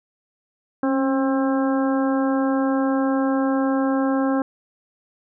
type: harmonic tone with a mistuned harmonic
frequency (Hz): 266.4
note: C4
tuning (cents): +31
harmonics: 1 / 2 / 3 / 4 / 5 / 6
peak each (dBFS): -19 / -25 / -29 / -31 / -33 / -35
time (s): 0.83-4.42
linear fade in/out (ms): 2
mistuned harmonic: 1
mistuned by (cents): +30
effects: none